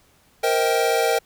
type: chord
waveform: square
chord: C minor seventh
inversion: third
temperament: equal with one note detuned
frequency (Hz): 466.2 / 523.3 / 637.2 / 784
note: Bb4 / C5 / Eb5 / G5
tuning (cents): 0 / 0 / +41 / 0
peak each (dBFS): -22 / -27 / -25 / -24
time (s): 0.43-1.19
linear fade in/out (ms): 10
effects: pink hiss -58 dBFS RMS until 1.25 s